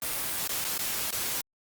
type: noise with dropouts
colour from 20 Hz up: white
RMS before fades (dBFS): -31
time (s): 0.02-1.41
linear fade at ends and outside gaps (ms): 2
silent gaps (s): 0.476-0.492 / 0.644-0.648 / 0.779-0.791 / 1.107-1.125
effects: Opus 32 kbps